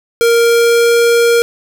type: tone with pitch glide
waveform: square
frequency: 466.2 to 469.2 Hz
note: A#4 to A#4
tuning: 0 to +11 cents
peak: -8 dBFS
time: 0.21-1.42 s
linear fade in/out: 0 ms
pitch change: +11 cents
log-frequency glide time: 0.31-0.96 s
effects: none